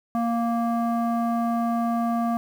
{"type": "tone with low-pass filter", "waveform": "square", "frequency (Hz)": 233.1, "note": "A#3", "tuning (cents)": 0, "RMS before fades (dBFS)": -24, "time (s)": [0.15, 2.37], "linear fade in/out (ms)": 0, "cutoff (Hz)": 950, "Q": 8.9, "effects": ["8-bit"]}